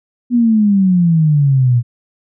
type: exponential sweep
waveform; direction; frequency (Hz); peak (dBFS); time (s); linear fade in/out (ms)
sine; down; 246.9 to 117.3; -8; 0.3-1.83; 50
effects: none